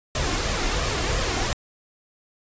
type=noise with flanger; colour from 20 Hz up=pink; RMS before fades=-24 dBFS; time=0.15-1.53 s; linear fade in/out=2 ms; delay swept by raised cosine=1.6 to 2.9 ms; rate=2.9 Hz; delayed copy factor=+0.5; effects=resampled to 16000 Hz